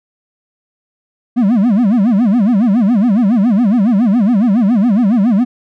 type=tone with vibrato; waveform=triangle; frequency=219 Hz; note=A3; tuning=8 cents flat; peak=-6 dBFS; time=1.36-5.45 s; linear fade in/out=20 ms; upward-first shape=sine; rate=7.2 Hz; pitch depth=250 cents each way; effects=none